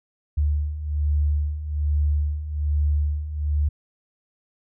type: beating tone pair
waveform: sine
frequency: 73.2 / 74.4 Hz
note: D2 / D2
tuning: -5 / +23 cents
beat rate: 1.2 Hz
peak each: -26 / -21 dBFS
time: 0.37-3.69 s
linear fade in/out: 10 ms
effects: none